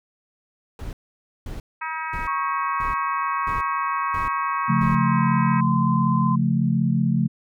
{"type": "noise bursts", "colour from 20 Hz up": "brown", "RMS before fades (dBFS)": -32, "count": 7, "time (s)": [0.79, 4.95], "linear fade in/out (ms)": 2, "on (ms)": 140, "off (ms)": 530}
{"type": "harmonic tone", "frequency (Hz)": 318.9, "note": "D#4", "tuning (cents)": 43, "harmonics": [3, 4, 5, 6, 7, 8], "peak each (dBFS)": [-30, -32, -34, -36, -37, -38], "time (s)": [1.81, 5.61], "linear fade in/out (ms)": 10}
{"type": "tone with pitch glide", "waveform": "sine", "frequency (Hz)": [1104, 1030.1], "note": ["C#6", "C6"], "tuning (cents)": [-7, -27], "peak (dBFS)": -23, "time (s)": [2.27, 6.36], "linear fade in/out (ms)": 10, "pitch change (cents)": -120, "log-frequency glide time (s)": [4.76, 5.27]}
{"type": "chord", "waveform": "sine", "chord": "Db augmented", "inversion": "none", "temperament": "equal", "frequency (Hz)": [138.59, 174.61, 220], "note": ["Db3", "F3", "A3"], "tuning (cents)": [0, 0, 0], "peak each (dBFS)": -22, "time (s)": [4.68, 7.28], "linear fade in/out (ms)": 20}
{"effects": []}